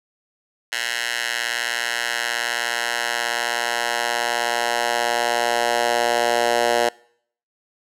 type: tone with high-pass filter sweep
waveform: 10% pulse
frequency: 118.9 Hz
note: A#2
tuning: 35 cents sharp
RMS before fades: -22 dBFS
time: 0.72-6.89 s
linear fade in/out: 5 ms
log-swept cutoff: 1900 to 580 Hz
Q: 1.3
effects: noise-tail reverb RT60 0.6 s tail -24 dB re dry + low-pass 11000 Hz 12 dB/octave